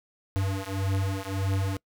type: beating tone pair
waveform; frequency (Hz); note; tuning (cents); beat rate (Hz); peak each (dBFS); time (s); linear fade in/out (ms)
square; 96 / 97.7; G2 / G2; -36 / -5; 1.7; -30; 0.36-1.77; 0
effects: noise-tail reverb RT60 0.1 s tail -25 dB re dry